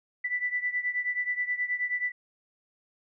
sine beating tone pair, 1975.5 / 1984.9 Hz, B6 / B6, 0 / +8 cents, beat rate 9.4 Hz, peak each -29 / -32 dBFS, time 0.24-2.12 s, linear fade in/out 10 ms, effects none

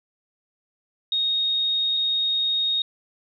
sine tone pair in turn, 3729 / 3729 Hz, A#7 / A#7, 0 / 0 cents, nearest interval unison, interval 0 cents, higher neither, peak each -20 dBFS, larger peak neither, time 1.12-1.97 / 1.97-2.82 s, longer neither, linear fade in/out 2 ms, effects none

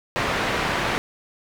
white low-pass noise, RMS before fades -24 dBFS, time 0.16-0.98 s, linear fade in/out 0 ms, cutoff 1900 Hz, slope 12 dB/octave, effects none

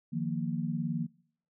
sine chord, Eb suspended second, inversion none, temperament equal, 155.56 / 174.61 / 233.1 Hz, Eb3 / F3 / Bb3, 0 / 0 / 0 cents, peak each -34 dBFS, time 0.12-1.07 s, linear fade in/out 20 ms, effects noise-tail reverb RT60 0.6 s tail -24 dB re dry

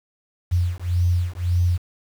sine beating tone pair, 87.31 / 89.11 Hz, F2 / F2, 0 / +35 cents, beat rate 1.8 Hz, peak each -21 dBFS, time 0.51-1.78 s, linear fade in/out 20 ms, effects 7-bit

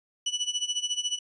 30% pulse tone with tremolo, 2960 Hz, F#7, in tune, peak -21 dBFS, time 0.26-1.19 s, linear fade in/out 5 ms, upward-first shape sine, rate 14 Hz, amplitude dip 85%, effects resampled to 24000 Hz

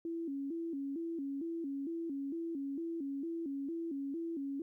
sine tone with vibrato, 303.8 Hz, D#4, 41 cents flat, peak -36 dBFS, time 0.05-4.62 s, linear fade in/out 2 ms, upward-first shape square, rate 2.2 Hz, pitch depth 160 cents each way, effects 13-bit

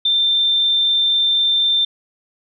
sine tone, 3576 Hz, A7, 27 cents sharp, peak -13 dBFS, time 0.05-1.85 s, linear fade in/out 5 ms, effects none

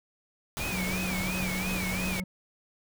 pink noise, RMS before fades -34 dBFS, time 0.57-2.2 s, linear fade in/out 0 ms
sine tone with vibrato, 2348 Hz, D7, 1 cent flat, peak -34 dBFS, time 0.59-2.22 s, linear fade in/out 20 ms, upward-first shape sine, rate 2.9 Hz, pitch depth 130 cents each way
triangle tone, 185 Hz, F#3, in tune, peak -30 dBFS, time 0.72-2.24 s, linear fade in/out 5 ms
effects none

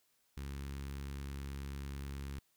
sawtooth tone with notch filter, 69.3 Hz, C#2, in tune, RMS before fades -43 dBFS, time 0.37-2.39 s, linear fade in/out 0 ms, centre 640 Hz, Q 0.82, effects white hiss -75 dBFS RMS until 2.56 s

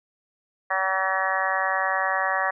harmonic tone, 190 Hz, F#3, 46 cents sharp, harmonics 3 / 4 / 5 / 6 / 7 / 8 / 9 / 10, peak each -31 / -28 / -32 / -28 / -34 / -34 / -28 / -29 dBFS, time 0.7-2.51 s, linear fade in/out 10 ms, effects none

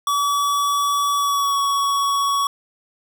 square tone with pitch glide, 1142 to 1121.1 Hz, D6 to C#6, -49 to +19 cents, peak -18 dBFS, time 0.07-2.47 s, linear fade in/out 2 ms, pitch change -32 cents, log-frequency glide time 1.17-1.57 s, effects none

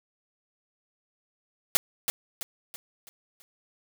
white noise with echo, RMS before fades -20 dBFS, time 1.75-1.77 s, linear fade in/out 0 ms, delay 330 ms, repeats 5, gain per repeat -7 dB, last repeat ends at 3.42 s, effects none

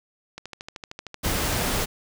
click train, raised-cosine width 0.2 ms, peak -19 dBFS, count 11, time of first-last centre 0.38-1.143 s, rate 13.1 Hz
pink noise, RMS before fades -25 dBFS, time 1.23-1.86 s, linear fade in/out 20 ms
effects none

